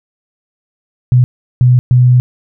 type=tone bursts at uneven times; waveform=sine; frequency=124.8 Hz; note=B2; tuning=19 cents sharp; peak=-4 dBFS; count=3; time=1.12-1.24 / 1.61-1.79 / 1.91-2.2 s; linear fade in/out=0 ms; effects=none